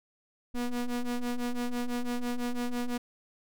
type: ring-modulated tone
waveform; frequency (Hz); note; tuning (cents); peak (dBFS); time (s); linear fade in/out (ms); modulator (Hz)
square; 121; B2; -35; -27; 0.54-2.98; 10; 124
effects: none